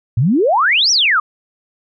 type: exponential two-way sweep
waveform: sine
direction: up then down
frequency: 103.83 to 5980 to 1152 Hz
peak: -10 dBFS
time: 0.17-1.2 s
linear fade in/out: 5 ms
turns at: 0.91 s
effects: none